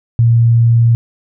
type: tone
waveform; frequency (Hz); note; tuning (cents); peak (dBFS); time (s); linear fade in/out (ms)
sine; 116.6; A#2; +1; -6; 0.19-0.95; 0
effects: none